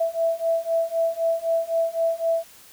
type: beating tone pair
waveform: sine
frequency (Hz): 659.3 / 663.2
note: E5 / E5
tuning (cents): 0 / +10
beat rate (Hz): 3.9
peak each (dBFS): -24 / -23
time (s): 0-2.44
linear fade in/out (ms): 10
effects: white hiss -49 dBFS RMS until 2.72 s